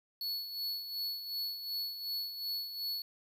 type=tone with tremolo; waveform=square; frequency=4404 Hz; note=C#8; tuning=12 cents flat; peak=-34 dBFS; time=0.21-3.02 s; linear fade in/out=2 ms; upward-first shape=sine; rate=2.7 Hz; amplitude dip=60%; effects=10-bit